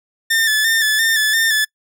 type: tone with vibrato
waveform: sawtooth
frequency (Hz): 1769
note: A6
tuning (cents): +9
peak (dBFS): -10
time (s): 0.3-1.65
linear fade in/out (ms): 10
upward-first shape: square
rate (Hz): 2.9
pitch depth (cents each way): 37
effects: noise-tail reverb RT60 0.1 s tail -25 dB re dry